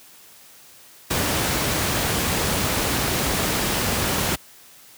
pink noise, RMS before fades -22 dBFS, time 1.1-4.36 s, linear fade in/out 10 ms, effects white hiss -48 dBFS RMS until 4.97 s + high-pass 60 Hz 12 dB/octave

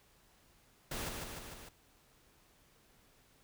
pink noise with echo, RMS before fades -40 dBFS, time 0.91-1.09 s, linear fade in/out 5 ms, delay 150 ms, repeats 4, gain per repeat -3 dB, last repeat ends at 1.69 s, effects pink hiss -67 dBFS RMS until 3.43 s

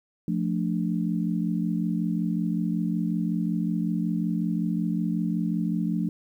sine chord, D minor, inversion first, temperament equal, 174.61 / 220 / 293.7 Hz, F3 / A3 / D4, 0 / 0 / 0 cents, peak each -26 / -28 / -31 dBFS, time 0.28-6.09 s, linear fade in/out 2 ms, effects 10-bit

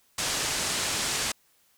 white low-pass noise, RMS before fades -29 dBFS, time 0.18-1.32 s, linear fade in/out 5 ms, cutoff 8600 Hz, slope 24 dB/octave, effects white hiss -65 dBFS RMS until 1.77 s

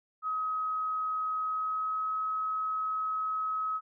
sine tone with pitch glide, 1269 to 1278.6 Hz, D#6 to D#6, +34 to +47 cents, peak -29 dBFS, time 0.22-3.81 s, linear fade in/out 50 ms, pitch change +13 cents, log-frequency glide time 1.39-2.13 s, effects none

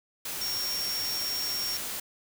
sine tone in noise, 5540 Hz, F8, 15 cents flat, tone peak -30 dBFS, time 0.41-1.77 s, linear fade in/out 5 ms, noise white, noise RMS -35 dBFS, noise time 0.25-2 s, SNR +2 dB, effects none

